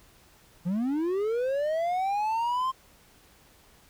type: linear sweep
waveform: triangle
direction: up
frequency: 165.8 to 1060 Hz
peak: -23 dBFS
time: 0.65-2.72 s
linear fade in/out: 20 ms
effects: pink hiss -58 dBFS RMS until 3.89 s